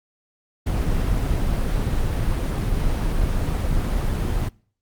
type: noise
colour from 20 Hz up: brown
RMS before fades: -21 dBFS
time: 0.66-4.49 s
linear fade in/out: 10 ms
effects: noise-tail reverb RT60 0.5 s tail -26 dB re dry + Opus 24 kbps